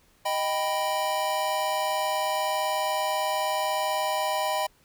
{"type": "chord", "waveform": "square", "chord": "Eb augmented", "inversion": "none", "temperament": "equal", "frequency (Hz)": [622.3, 784, 987.8], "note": ["Eb5", "G5", "B5"], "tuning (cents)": [0, 0, 0], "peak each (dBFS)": -30, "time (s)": [0.25, 4.67], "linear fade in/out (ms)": 10, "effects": ["pink hiss -62 dBFS RMS until 4.84 s"]}